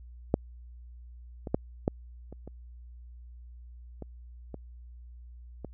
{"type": "clicks", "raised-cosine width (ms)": 2, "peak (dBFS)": [-9, -23, -11, -11, -30, -29, -26, -25, -24], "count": 9, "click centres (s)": [0.341, 1.472, 1.545, 1.879, 2.326, 2.476, 4.023, 4.543, 5.647], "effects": ["added 60 Hz sine -45 dBFS peak until 5.73 s"]}